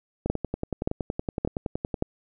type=two click trains; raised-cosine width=2 ms; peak=-10 / -14 dBFS; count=4 / 19; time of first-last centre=0.3-2.024 / 0.26-1.942 s; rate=1.74 / 10.7 Hz; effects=none